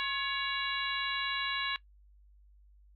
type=harmonic tone with a mistuned harmonic; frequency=561 Hz; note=C#5; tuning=21 cents sharp; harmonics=2 / 3 / 4 / 5 / 6 / 7; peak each=-38 / -36 / -38 / -38 / -42 / -39 dBFS; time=0-1.76 s; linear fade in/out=0 ms; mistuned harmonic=2; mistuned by=-69 cents; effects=noise-tail reverb RT60 0.1 s tail -19 dB re dry + added 50 Hz sine -57 dBFS peak until 2.95 s